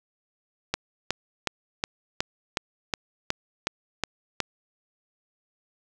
click train, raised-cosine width 0.2 ms, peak -7 dBFS, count 11, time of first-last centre 0.74-4.403 s, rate 2.73 Hz, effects none

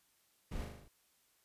brown noise with echo, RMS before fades -40 dBFS, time 0.51-0.65 s, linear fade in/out 10 ms, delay 39 ms, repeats 6, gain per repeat -3 dB, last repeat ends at 0.884 s, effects white hiss -73 dBFS RMS until 1.44 s + resampled to 32000 Hz

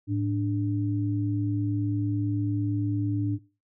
sine tone pair together, 107.56 / 293.7 Hz, A2 / D4, -39 / 0 cents, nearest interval octave + perfect fourth, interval 1739 cents, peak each -26 / -27 dBFS, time 0.07-3.39 s, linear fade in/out 50 ms, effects noise-tail reverb RT60 0.3 s tail -18 dB re dry

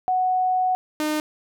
sine / sawtooth tone pair in turn, 740 / 305.1 Hz, F#5 / D#4, 0 / -34 cents, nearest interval octave + minor third, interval 1534 cents, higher first, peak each -18 / -18 dBFS, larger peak neither, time 0.08-0.75 / 1-1.2 s, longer first, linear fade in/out 0 ms, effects none

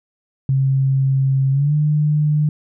sine tone with pitch glide, 134.7 to 150.32 Hz, C#3 to D3, -49 to +41 cents, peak -13 dBFS, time 0.49-2.49 s, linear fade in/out 2 ms, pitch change +190 cents, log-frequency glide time 1.51-1.74 s, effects none

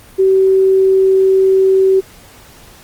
sine tone, 382.3 Hz, G4, 43 cents flat, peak -7 dBFS, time 0.18-2.01 s, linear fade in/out 20 ms, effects pink hiss -41 dBFS RMS until 2.83 s + Opus 32 kbps

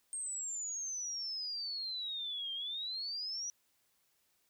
sine exponential two-way sweep, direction down then up, 8560 to 3164 to 5900 Hz, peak -37 dBFS, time 0.13-3.5 s, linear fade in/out 0 ms, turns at 2.53 s, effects white hiss -75 dBFS RMS until 4.49 s

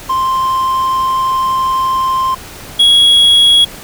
triangle tone pair in turn, 1048 / 3327 Hz, C6 / G#7, +2 / +2 cents, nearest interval octave + minor sixth, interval 2000 cents, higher second, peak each -9 / -3 dBFS, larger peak second, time 0.09-2.35 / 2.79-3.65 s, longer first, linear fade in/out 10 ms, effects pink hiss -31 dBFS RMS until 3.83 s

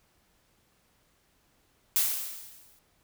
blue noise with exponential decay, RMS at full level -23 dBFS, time 1.96-2.79 s, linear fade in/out 0 ms, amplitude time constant 180 ms, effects pink hiss -68 dBFS RMS until 3.03 s

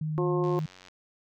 sine tone with vibrato, 154.6 Hz, D#3, 11 cents flat, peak -28 dBFS, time 0.01-0.66 s, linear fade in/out 5 ms, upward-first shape sine, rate 5.5 Hz, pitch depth 9 cents each way
harmonic tone, 178.3 Hz, F3, 36 cents sharp, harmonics 2 / 3 / 4 / 5 / 6, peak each -26 / -36 / -39 / -39 / -35 dBFS, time 0.18-0.59 s, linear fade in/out 0 ms
click train, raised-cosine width 0.2 ms, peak -32 dBFS, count 42, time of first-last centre 0.44-0.884 s, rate 92.3 Hz
effects none

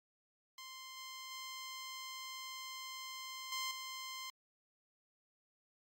10% pulse tone with level steps, 1046.5 Hz, C6, in tune, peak -40 / -38 / -36 / -29 / -35 dBFS, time 0.58-4.3 s, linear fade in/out 2 ms, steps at 0.97 / 1.31 / 3.52 / 3.71 s, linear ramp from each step 2 ms, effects MP3 64 kbps

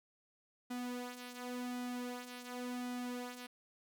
sawtooth tone with flanger, 246.9 Hz, B3, in tune, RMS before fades -43 dBFS, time 0.7-3.47 s, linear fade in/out 10 ms, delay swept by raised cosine 1.8 to 4.2 ms, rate 0.91 Hz, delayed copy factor -0.6, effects none

